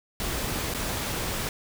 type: noise with dropouts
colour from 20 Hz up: pink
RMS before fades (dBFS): -30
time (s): 0.2-1.49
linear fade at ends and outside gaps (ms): 1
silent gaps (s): 0.739-0.746
effects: none